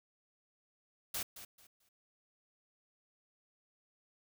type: noise with echo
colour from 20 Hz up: white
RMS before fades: -38 dBFS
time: 1.14-1.23 s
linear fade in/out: 5 ms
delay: 220 ms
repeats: 3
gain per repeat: -12 dB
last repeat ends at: 1.89 s
effects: none